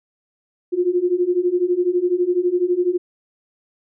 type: beating tone pair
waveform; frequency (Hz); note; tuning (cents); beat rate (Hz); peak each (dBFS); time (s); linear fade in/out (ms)
sine; 349.6 / 361.6; F4 / F#4; +2 / -40; 12; -20 / -18; 0.72-2.98; 20
effects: none